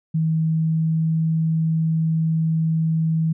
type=tone with pitch glide; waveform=sine; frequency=160 to 161.02 Hz; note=D#3 to E3; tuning=+49 to -40 cents; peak=-17 dBFS; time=0.14-3.33 s; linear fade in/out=10 ms; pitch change=+11 cents; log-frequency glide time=0.41-1.17 s; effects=none